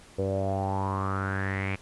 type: tone with low-pass filter sweep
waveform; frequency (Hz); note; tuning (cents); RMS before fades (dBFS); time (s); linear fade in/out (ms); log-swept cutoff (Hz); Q
sawtooth; 96.8; G2; -21; -29; 0.18-1.76; 10; 490 to 2400; 7.4
effects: pink hiss -53 dBFS RMS until 1.81 s + resampled to 24000 Hz